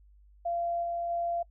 sine tone with level steps, 687 Hz, F5, 29 cents flat, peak -28 / -30 / -28 dBFS, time 0.45-1.43 s, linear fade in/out 10 ms, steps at 0.82 / 1.09 s, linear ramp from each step 20 ms, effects noise-tail reverb RT60 0.1 s tail -25 dB re dry + added 50 Hz sine -55 dBFS peak until 1.5 s

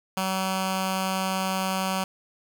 10% pulse tone with notch filter, 189.4 Hz, F#3, 41 cents sharp, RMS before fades -27 dBFS, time 0.17-2.04 s, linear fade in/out 2 ms, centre 410 Hz, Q 1.1, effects none

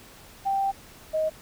sine tone pair in turn, 784 / 627.4 Hz, G5 / D#5, 0 / +14 cents, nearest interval major third, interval 386 cents, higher first, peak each -22 / -22 dBFS, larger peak neither, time 0.45-0.72 / 1.13-1.3 s, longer first, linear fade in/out 20 ms, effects pink hiss -49 dBFS RMS until 1.41 s

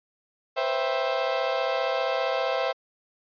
35% pulse chord, C major seventh, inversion third, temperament equal with one note detuned, 493.9 / 529 / 659.3 / 784 Hz, B4 / C5 / E5 / G5, 0 / +19 / 0 / 0 cents, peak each -31 / -26 / -27 / -30 dBFS, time 0.56-2.73 s, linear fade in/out 20 ms, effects resampled to 11025 Hz

